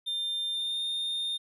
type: tone with pitch glide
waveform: triangle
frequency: 3600 to 3642 Hz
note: A7 to A#7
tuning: +39 to -41 cents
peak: -28 dBFS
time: 0.06-1.38 s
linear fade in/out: 20 ms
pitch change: +20 cents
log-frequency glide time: 0.52-0.81 s
effects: none